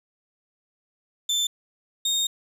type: tone pair in turn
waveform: 30% pulse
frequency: 3540 / 3696 Hz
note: A7 / A#7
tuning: +10 / -16 cents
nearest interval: minor second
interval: 74 cents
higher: second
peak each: -19 dBFS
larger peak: neither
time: 1.29-1.47 / 2.05-2.27 s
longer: second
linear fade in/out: 5 ms
effects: resampled to 32000 Hz + 9-bit